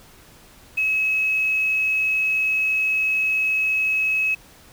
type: tone with quantisation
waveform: sine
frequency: 2569 Hz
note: E7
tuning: 45 cents flat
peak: -18 dBFS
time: 0.77-4.35 s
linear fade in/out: 10 ms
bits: 7
effects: pink hiss -49 dBFS RMS until 4.72 s